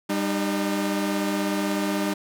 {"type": "tone pair together", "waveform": "sawtooth", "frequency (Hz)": [197.83, 304.9], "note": ["G3", "D#4"], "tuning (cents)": [16, -35], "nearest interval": "perfect fifth", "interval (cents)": 749, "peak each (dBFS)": -22, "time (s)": [0.09, 2.14], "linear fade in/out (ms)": 10, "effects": []}